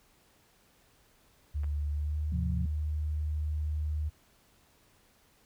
sine tone with pitch glide, 73.42 to 76.05 Hz, D2 to D#2, 0 to -39 cents, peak -29 dBFS, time 1.54-4.1 s, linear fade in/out 20 ms, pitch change +61 cents, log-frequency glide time 1.92-2.2 s
clicks, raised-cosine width 0.5 ms, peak -36 dBFS, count 2, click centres 1.635 / 1.643 s
sine chord, F minor, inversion first, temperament equal, 103.83 / 130.81 / 174.61 Hz, Ab2 / C3 / F3, 0 / 0 / 0 cents, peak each -38 / -37 / -34 dBFS, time 2.32-2.66 s, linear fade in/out 5 ms
effects pink hiss -65 dBFS RMS until 5.45 s

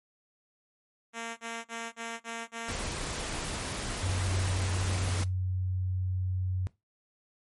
5% pulse tone bursts, 230 Hz, A#3, 23 cents flat, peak -24 dBFS, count 6, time 1.13-2.755 s, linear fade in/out 50 ms, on 240 ms, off 37 ms
pink noise, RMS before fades -35 dBFS, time 2.68-5.24 s, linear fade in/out 5 ms
sine tone, 92.5 Hz, F#2, in tune, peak -28 dBFS, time 4.03-6.67 s, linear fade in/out 0 ms
effects noise-tail reverb RT60 0.2 s tail -18 dB re dry + MP3 48 kbps

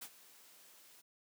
white noise with ADSR envelope, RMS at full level -45 dBFS, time 0.01-1.02 s, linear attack 13 ms, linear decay 62 ms, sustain -16 dB, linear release 16 ms, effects high-pass 200 Hz 12 dB/octave

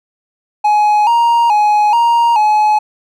triangle tone with pitch steps, 840 / 937 / 839 / 937 / 849 Hz, G#5 / A#5 / G#5 / A#5 / G#5, +19 / +9 / +17 / +9 / +38 cents, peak -6 dBFS, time 0.64-2.79 s, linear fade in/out 10 ms, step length 430 ms, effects none

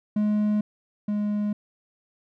triangle tone pair in turn, 210.3 / 208 Hz, G#3 / G#3, +22 / +3 cents, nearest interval unison, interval 19 cents, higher first, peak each -18 / -21 dBFS, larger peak first, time 0.16-0.61 / 1.08-1.53 s, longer neither, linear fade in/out 5 ms, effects none

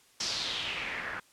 white noise with low-pass filter sweep, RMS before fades -35 dBFS, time 0.2-1.2 s, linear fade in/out 5 ms, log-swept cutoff 5500 to 1500 Hz, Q 3.5, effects white hiss -62 dBFS RMS until 1.32 s + low-pass 10000 Hz 12 dB/octave

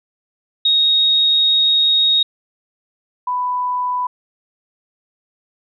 sine tone pair in turn, 3751 / 993.5 Hz, A#7 / B5, +10 / +10 cents, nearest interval octave + major seventh, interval 2300 cents, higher first, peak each -11 / -17 dBFS, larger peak first, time 0.65-2.23 / 3.27-4.07 s, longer first, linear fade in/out 5 ms, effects none

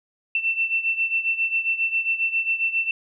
sine beating tone pair, 2682 / 2689.4 Hz, E7 / E7, +29 / +34 cents, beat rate 7.4 Hz, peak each -22 / -26 dBFS, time 0.35-2.91 s, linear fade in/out 2 ms, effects none

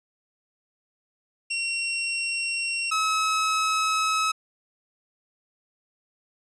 sawtooth tone pair in turn, 2736 / 1286.4 Hz, F7 / E6, -36 / -43 cents, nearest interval octave + minor second, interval 1307 cents, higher first, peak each -22 / -18 dBFS, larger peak second, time 1.5-2.91 / 2.91-4.32 s, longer neither, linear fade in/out 10 ms, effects resampled to 22050 Hz

